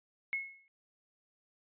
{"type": "tone with exponential decay", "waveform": "sine", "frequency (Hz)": 2179, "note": "C#7", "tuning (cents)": -30, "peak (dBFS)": -29, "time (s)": [0.33, 0.68], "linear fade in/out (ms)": 0, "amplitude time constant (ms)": 75, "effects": ["resampled to 8000 Hz"]}